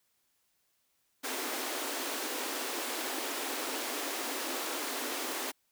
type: high-pass noise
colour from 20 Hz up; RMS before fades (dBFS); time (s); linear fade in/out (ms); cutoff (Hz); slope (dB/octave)
pink; -36; 1.23-5.52; 20; 250; 96
effects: white hiss -75 dBFS RMS until 5.71 s